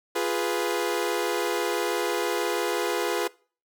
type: chord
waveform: sawtooth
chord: F diminished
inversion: none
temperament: equal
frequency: 349.2 / 415.3 / 493.9 Hz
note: F4 / Ab4 / Cb5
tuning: 0 / 0 / 0 cents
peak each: -25 dBFS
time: 0.15-3.28 s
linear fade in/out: 10 ms
effects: noise-tail reverb RT60 0.4 s tail -22 dB re dry